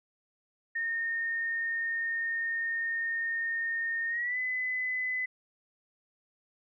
sine tone with pitch glide, 1835 to 2013 Hz, A#6 to B6, -28 to +33 cents, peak -29 dBFS, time 0.75-5.26 s, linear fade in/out 10 ms, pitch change +161 cents, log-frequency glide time 4.08-4.38 s, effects none

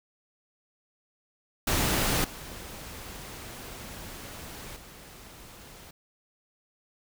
pink noise with level steps, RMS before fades -26 / -42 / -48 dBFS, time 1.67-5.91 s, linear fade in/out 5 ms, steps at 2.24 / 4.76 s, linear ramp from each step 5 ms, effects none

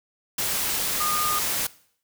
sine tone in noise, 1221 Hz, D#6, 33 cents flat, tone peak -25 dBFS, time 1-1.39 s, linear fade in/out 5 ms, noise white, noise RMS -26 dBFS, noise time 0.38-1.67 s, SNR -2 dB, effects noise-tail reverb RT60 0.6 s tail -20 dB re dry

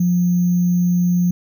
sine tone with sample-and-hold, 176.9 Hz, F3, 23 cents sharp, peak -13 dBFS, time 0-1.31 s, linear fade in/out 5 ms, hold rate 6300 Hz, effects none

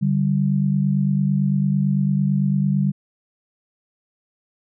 sine tone pair together, 144.8 / 193.74 Hz, D3 / G3, -24 / -20 cents, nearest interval perfect fourth, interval 504 cents, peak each -19 dBFS, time 0.01-2.92 s, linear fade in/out 20 ms, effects none

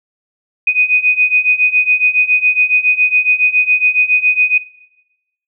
sine beating tone pair, 2489 / 2496.2 Hz, D#7 / D#7, 0 / +5 cents, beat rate 7.2 Hz, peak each -13 dBFS, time 0.67-4.58 s, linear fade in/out 5 ms, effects noise-tail reverb RT60 0.9 s tail -17 dB re dry

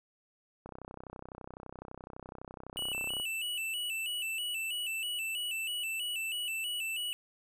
click train, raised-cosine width 1 ms, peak -30 dBFS, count 82, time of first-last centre 0.66-3.199 s, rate 31.9 Hz
square tone with vibrato, 2794 Hz, F7, in tune, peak -34 dBFS, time 2.77-7.13 s, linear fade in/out 0 ms, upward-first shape square, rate 3.1 Hz, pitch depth 85 cents each way
effects none

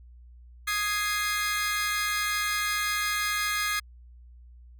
sawtooth chord, Ab major, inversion second, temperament equal, 1244.5 / 1661.2 / 2093 Hz, Eb6 / Ab6 / C7, 0 / 0 / 0 cents, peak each -27 dBFS, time 0.67-3.8 s, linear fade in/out 10 ms, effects added 60 Hz sine -47 dBFS peak until 4.79 s

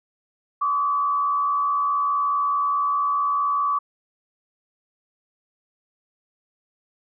sine tone with frequency modulation, 1144 Hz, D6, 46 cents flat, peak -19 dBFS, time 0.61-3.79 s, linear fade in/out 10 ms, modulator 80.7 Hz, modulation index 0.59, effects none

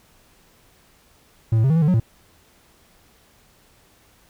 triangle tone with pitch steps, 112.6 / 110.8 / 134 / 160.4 / 165.8 / 149.4 / 182.4 / 112.8 Hz, A2 / A2 / C3 / E3 / E3 / D3 / F#3 / A2, +40 / +13 / +42 / -47 / +10 / +30 / -24 / +44 cents, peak -12 dBFS, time 1.52-2 s, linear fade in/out 5 ms, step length 60 ms, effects pink hiss -56 dBFS RMS until 4.29 s

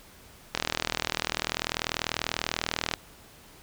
click train, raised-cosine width 0.2 ms, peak -8 dBFS, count 97, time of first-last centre 0.55-2.938 s, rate 40.2 Hz, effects pink hiss -52 dBFS RMS until 3.62 s

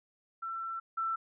sine tone pair in turn, 1343 / 1335.4 Hz, E6 / E6, +32 / +22 cents, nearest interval unison, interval 10 cents, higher first, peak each -35 / -30 dBFS, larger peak second, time 0.42-0.8 / 0.97-1.16 s, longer first, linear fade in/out 10 ms, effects none

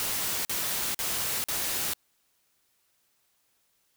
white noise bursts, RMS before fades -30 dBFS, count 4, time 0-1.935 s, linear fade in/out 0 ms, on 450 ms, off 45 ms, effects white hiss -71 dBFS RMS until 3.96 s

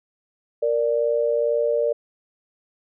sine tone pair together, 465.9 / 588.1 Hz, A#4 / D5, -1 / +2 cents, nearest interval major third, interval 403 cents, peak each -21 dBFS, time 0.62-1.93 s, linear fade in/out 10 ms, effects none

